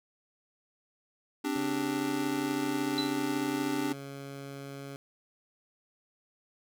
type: chord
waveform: square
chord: C suspended second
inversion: none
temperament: just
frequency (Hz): 261.6 / 294.3 / 392.4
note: C4 / D4 / G4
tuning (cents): 0 / +4 / +2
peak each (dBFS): -36 / -32 / -38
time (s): 1.44-3.93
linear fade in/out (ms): 10
type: tone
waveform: 15% pulse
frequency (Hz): 138.9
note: C#3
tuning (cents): +4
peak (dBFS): -34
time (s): 1.56-4.96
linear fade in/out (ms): 0
type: tone with exponential decay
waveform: sine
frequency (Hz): 3996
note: B7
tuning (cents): +20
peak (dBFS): -27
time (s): 2.98-3.2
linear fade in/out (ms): 1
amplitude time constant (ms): 47
effects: none